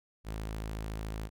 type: tone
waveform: sawtooth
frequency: 53.8 Hz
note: A1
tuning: 38 cents flat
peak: -32 dBFS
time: 0.24-1.3 s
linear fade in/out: 50 ms
effects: none